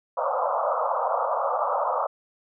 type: band-pass noise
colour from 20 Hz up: pink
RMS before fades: -25 dBFS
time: 0.17-2.07 s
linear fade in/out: 10 ms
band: 510 to 1300 Hz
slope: 96 dB/octave
effects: none